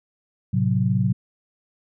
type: chord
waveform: sine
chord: F# diminished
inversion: first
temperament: equal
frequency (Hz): 110 / 130.81 / 185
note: A2 / C3 / F#3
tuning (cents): 0 / 0 / 0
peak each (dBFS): -22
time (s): 0.53-1.13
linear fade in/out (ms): 10
effects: none